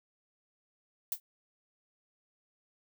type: noise with exponential decay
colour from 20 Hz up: violet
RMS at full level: -28 dBFS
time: 1.12-1.2 s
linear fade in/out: 1 ms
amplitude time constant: 17 ms
effects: none